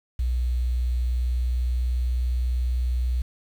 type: tone with pitch glide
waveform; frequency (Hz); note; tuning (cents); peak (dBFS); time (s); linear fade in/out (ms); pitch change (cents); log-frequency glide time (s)
sine; 61.2 to 61.66; B1 to B1; -15 to -2; -21; 0.19-3.22; 5; +13; 0.79-2.35
effects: 8-bit